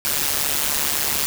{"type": "noise with amplitude modulation", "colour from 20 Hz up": "white", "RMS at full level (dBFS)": -18, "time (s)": [0.05, 1.26], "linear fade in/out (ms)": 0, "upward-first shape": "sine", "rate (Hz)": 144, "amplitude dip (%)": 85, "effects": []}